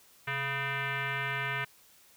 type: tone with frequency modulation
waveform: sine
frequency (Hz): 132.5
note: C3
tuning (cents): +22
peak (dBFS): -30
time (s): 0.27-1.65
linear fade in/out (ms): 10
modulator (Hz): 556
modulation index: 4.3
effects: white hiss -60 dBFS RMS until 2.16 s